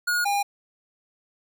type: tone pair in turn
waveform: square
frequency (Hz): 1441 / 808.7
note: F#6 / G#5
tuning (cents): -46 / -46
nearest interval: minor seventh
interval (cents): 1000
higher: first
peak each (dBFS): -22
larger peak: neither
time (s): 0.07-0.25 / 0.25-0.43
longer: neither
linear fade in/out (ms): 10
effects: none